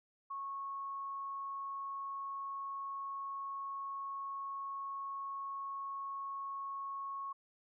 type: tone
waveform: sine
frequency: 1100 Hz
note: C#6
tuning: 14 cents flat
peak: -39 dBFS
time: 0.3-7.33 s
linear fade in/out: 10 ms
effects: none